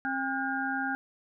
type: harmonic tone with a mistuned harmonic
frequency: 267.6 Hz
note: C4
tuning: 39 cents sharp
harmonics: 1 / 3 / 5 / 6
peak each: -34 / -34 / -34 / -34 dBFS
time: 0.05-0.95 s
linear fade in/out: 0 ms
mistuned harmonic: 5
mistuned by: +120 cents
effects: none